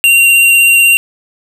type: tone with vibrato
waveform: square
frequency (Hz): 2763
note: F7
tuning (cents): -19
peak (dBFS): -5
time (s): 0.04-0.97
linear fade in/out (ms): 0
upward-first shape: sine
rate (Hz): 16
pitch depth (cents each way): 11
effects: none